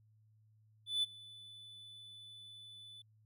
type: tone with ADSR envelope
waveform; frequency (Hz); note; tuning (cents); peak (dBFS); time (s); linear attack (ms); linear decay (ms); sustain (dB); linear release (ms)
triangle; 3489; A7; -15; -28; 0.86-3.02; 170; 22; -22; 5
effects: added 108 Hz sine -65 dBFS peak until 3.25 s